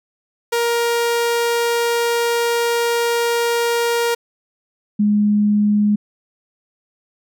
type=tone pair in turn; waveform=sawtooth / sine; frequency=470 / 208.1 Hz; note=A#4 / G#3; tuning=+14 / +4 cents; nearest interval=octave + major second; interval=1410 cents; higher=first; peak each=-12 dBFS; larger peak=neither; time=0.52-4.15 / 4.99-5.96 s; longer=first; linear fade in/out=10 ms; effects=none